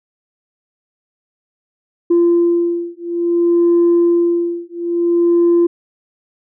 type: beating tone pair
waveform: sine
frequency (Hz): 343.3 / 343.88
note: F4 / F4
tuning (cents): -30 / -27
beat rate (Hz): 0.58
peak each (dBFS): -13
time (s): 2.1-5.67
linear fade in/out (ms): 10
effects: tanh soft clip ceiling -6 dBFS